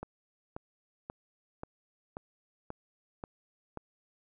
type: click train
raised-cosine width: 1 ms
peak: -25 dBFS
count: 8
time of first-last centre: 0.03-3.773 s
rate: 1.87 Hz
effects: none